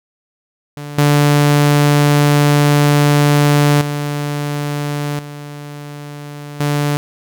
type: tone with level steps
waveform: sawtooth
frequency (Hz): 145.9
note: D3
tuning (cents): -11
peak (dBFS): -22 / -5 / -14 / -24 / -10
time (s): 0.77-6.97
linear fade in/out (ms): 0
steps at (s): 0.98 / 3.81 / 5.19 / 6.6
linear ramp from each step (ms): 2
effects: none